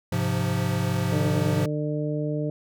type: chord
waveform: square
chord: F minor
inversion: first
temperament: equal with one note detuned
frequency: 103.17 / 130.81 / 174.61 Hz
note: Ab2 / C3 / F3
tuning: -11 / 0 / 0 cents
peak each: -28 dBFS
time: 0.12-1.66 s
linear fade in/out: 5 ms
type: harmonic tone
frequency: 150 Hz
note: D3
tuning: 37 cents sharp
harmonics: 1 / 2 / 3 / 4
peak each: -27 / -30 / -32 / -33 dBFS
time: 1.12-2.5 s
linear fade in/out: 2 ms
effects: none